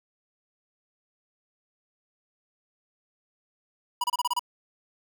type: tone bursts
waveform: square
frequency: 976 Hz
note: B5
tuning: 21 cents flat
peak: -24 dBFS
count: 7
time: 4.01-4.394 s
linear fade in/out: 5 ms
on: 30 ms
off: 29 ms
effects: 11-bit